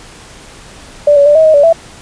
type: tone with pitch steps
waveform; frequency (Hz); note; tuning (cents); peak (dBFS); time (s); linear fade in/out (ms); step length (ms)
sine; 585 / 568 / 588 / 637 / 627 / 575 / 662; D5 / C#5 / D5 / D#5 / D#5 / D5 / E5; -7 / +42 / +2 / +41 / +13 / -37 / +7; -3; 1.07-1.728; 5; 94
effects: pink hiss -35 dBFS RMS until 2.01 s + resampled to 22050 Hz